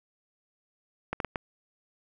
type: clicks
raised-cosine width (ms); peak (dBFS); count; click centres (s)
0.5; -15; 4; 1.13 / 1.202 / 1.247 / 1.358
effects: none

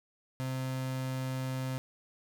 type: tone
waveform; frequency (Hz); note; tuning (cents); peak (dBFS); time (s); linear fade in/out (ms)
35% pulse; 130.5; C3; -4; -31; 0.4-1.78; 0
effects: none

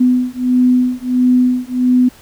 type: beating tone pair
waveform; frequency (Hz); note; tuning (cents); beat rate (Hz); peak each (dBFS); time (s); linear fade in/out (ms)
sine; 250 / 251.5; B3 / B3; +21 / +32; 1.5; -13; 0-2.09; 10
effects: pink hiss -43 dBFS RMS until 2.21 s

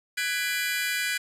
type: chord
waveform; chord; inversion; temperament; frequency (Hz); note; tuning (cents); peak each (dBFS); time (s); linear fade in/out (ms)
sawtooth; G# half-diminished seventh; third; just; 1495.1 / 1661.2 / 1993.5 / 2392; F#6 / G#6 / B6 / D7; +18 / 0 / +16 / +31; -28; 0.17-1.18; 10
effects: resampled to 32000 Hz + 8-bit

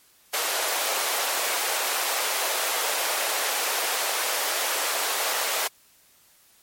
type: high-pass noise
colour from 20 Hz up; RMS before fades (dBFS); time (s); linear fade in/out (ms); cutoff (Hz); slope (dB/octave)
pink; -26; 0.33-5.68; 10; 510; 24
effects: white hiss -58 dBFS RMS until 6.62 s + MP3 64 kbps

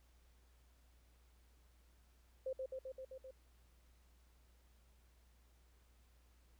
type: tone with echo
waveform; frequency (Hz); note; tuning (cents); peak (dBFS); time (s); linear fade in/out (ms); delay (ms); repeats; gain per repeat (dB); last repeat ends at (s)
sine; 523.3; C5; 0; -38; 2.46-2.53; 5; 130; 6; -2; 3.31
effects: added 60 Hz sine -66 dBFS peak until 6.59 s + pink hiss -75 dBFS RMS until 6.59 s

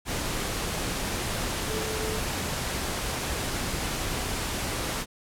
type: tone in noise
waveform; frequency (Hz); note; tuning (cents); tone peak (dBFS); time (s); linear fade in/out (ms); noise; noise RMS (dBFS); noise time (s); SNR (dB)
sine; 435.9; A4; -16; -33; 1.66-2.21; 50; pink; -30; 0.05-5.06; -6
effects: low-pass 12000 Hz 12 dB/octave

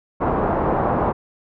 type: low-pass noise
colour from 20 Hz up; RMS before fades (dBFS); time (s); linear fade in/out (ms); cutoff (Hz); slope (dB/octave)
white; -20; 0.2-1.13; 20; 990; 24
effects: none

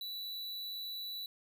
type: tone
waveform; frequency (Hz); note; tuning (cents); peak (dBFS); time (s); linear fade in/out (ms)
square; 3951; B7; 0; -40; 0.01-1.26; 2
effects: none

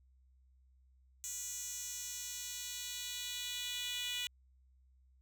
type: tone with high-pass filter sweep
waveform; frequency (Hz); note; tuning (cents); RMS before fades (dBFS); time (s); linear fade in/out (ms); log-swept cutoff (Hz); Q
10% pulse; 490; B4; -14; -42; 1.24-4.27; 0; 6500 to 3200; 2.8
effects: added 64 Hz sine -64 dBFS peak until 5.21 s

